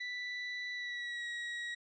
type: tone with pitch glide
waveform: 35% pulse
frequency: 1975.5 to 1906 Hz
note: B6 to A#6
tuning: 0 to +38 cents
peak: -36 dBFS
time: 0-1.75 s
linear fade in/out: 10 ms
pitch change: -62 cents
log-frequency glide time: 0.72-1.27 s
effects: resampled to 16000 Hz